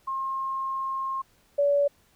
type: tone pair in turn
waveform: sine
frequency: 1069 / 571.2 Hz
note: C6 / D5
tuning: +37 / -48 cents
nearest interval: major seventh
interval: 1085 cents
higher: first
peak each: -27 / -19 dBFS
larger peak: second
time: 0.07-1.22 / 1.58-1.88 s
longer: first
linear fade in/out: 10 ms
effects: pink hiss -63 dBFS RMS until 2.15 s